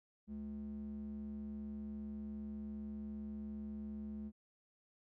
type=tone with band-pass filter; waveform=square; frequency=71.3 Hz; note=C#2; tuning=49 cents sharp; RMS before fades=-45 dBFS; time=0.27-4.32 s; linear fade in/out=50 ms; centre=190 Hz; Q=6.6; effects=none